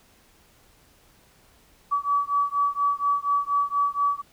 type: beating tone pair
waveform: sine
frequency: 1142 / 1146.2 Hz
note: D6 / D6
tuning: -49 / -42 cents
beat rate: 4.2 Hz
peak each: -24 dBFS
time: 1.91-4.22 s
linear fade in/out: 20 ms
effects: pink hiss -58 dBFS RMS until 4.32 s